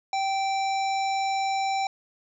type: harmonic tone with a mistuned harmonic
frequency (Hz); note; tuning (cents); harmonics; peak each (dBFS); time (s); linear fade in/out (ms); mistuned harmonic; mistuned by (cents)
778; G5; -13; 1 / 3 / 5 / 7 / 9; -24 / -34 / -38 / -41 / -43; 0.13-1.87; 2; 5; +34
effects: none